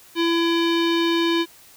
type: tone with low-pass filter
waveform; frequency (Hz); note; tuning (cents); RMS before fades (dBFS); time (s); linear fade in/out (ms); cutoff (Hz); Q
square; 335.7; E4; +32; -20; 0.15-1.46; 50; 3600; 3.4
effects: white hiss -49 dBFS RMS until 1.76 s